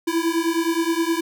square beating tone pair, 327.3 / 336.9 Hz, E4 / E4, -12 / +38 cents, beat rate 9.6 Hz, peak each -23 dBFS, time 0.07-1.21 s, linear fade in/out 10 ms, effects none

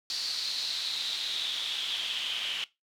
pink noise with band-pass filter sweep, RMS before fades -33 dBFS, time 0.1-2.64 s, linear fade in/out 0 ms, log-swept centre 4500 to 3000 Hz, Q 6.9, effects noise-tail reverb RT60 0.2 s tail -19 dB re dry

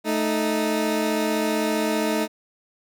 20% pulse tone pair together, 219.2 / 311.1 Hz, A3 / D#4, -6 / 0 cents, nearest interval tritone, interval 606 cents, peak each -19 dBFS, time 0.04-2.28 s, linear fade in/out 50 ms, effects none

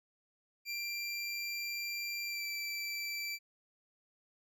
25% pulse tone with pitch glide, 2367 to 2334 Hz, D7 to D7, +13 to -11 cents, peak -33 dBFS, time 0.65-3.39 s, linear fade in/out 50 ms, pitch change -24 cents, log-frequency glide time 2.27-2.45 s, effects none

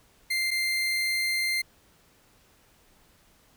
30% pulse tone pair in turn, 2093 / 2093 Hz, C7 / C7, 0 / 0 cents, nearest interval unison, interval 0 cents, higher neither, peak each -22 dBFS, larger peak neither, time 0.3-0.51 / 0.51-1.62 s, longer second, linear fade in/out 10 ms, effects pink hiss -61 dBFS RMS until 3.56 s

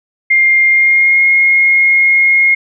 sine tone with pitch glide, 2114 to 2148 Hz, C7 to C7, +17 to +45 cents, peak -6 dBFS, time 0.3-2.55 s, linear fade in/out 10 ms, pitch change +28 cents, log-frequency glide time 0.7-1.24 s, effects none

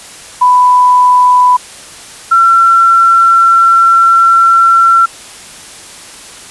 sine tone pair in turn, 994 / 1354.9 Hz, B5 / E6, +11 / +47 cents, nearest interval perfect fourth, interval 536 cents, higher second, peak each -3 dBFS, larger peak neither, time 0.41-1.57 / 2.31-5.06 s, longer second, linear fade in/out 10 ms, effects white hiss -31 dBFS RMS until 6.5 s + resampled to 24000 Hz

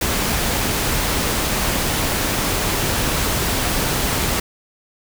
pink noise, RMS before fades -20 dBFS, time 0.01-4.4 s, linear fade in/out 5 ms, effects none

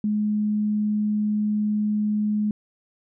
sine tone, 210.6 Hz, G#3, 24 cents sharp, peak -20 dBFS, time 0.04-2.51 s, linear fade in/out 2 ms, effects none

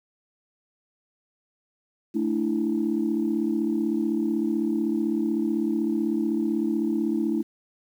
sine chord, A suspended fourth, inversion none, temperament equal, 220 / 293.7 / 329.6 Hz, A3 / D4 / E4, 0 / 0 / 0 cents, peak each -26 / -27 / -25 dBFS, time 2.14-7.43 s, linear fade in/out 20 ms, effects tanh soft clip ceiling -14 dBFS + 9-bit

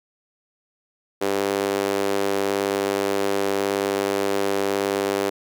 sawtooth tone with high-pass filter, 99.1 Hz, G2, 19 cents sharp, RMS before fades -23 dBFS, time 1.21-5.3 s, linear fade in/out 10 ms, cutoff 400 Hz, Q 2.4, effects none

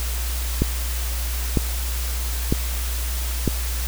click train, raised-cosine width 3 ms, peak -5 dBFS, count 4, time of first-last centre 0.62-3.477 s, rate 1.05 Hz, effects added 60 Hz sine -23 dBFS peak until 3.87 s + white hiss -31 dBFS RMS until 3.87 s

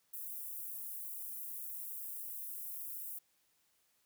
white high-pass noise, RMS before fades -44 dBFS, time 0.13-3.19 s, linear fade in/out 10 ms, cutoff 11000 Hz, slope 24 dB/octave, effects white hiss -75 dBFS RMS until 4.05 s

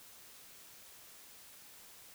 silence, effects white hiss -56 dBFS RMS until 2.14 s

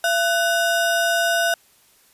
square ring-modulated tone, 1087 Hz, C#6, 34 cents flat, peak -15 dBFS, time 0.04-1.54 s, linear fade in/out 2 ms, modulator 408 Hz, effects white hiss -56 dBFS RMS until 2.13 s + resampled to 32000 Hz

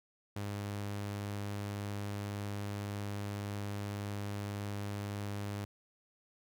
sawtooth tone, 101.8 Hz, G#2, 34 cents flat, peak -33 dBFS, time 0.36-5.65 s, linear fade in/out 5 ms, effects none

